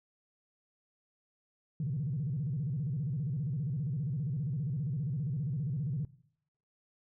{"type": "tone with vibrato", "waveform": "sine", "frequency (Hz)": 140, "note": "C#3", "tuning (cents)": 18, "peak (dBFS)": -30, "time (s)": [1.8, 6.05], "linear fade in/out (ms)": 2, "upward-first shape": "square", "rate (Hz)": 15, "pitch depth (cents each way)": 210, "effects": ["noise-tail reverb RT60 0.7 s tail -21 dB re dry", "tanh soft clip ceiling -26 dBFS"]}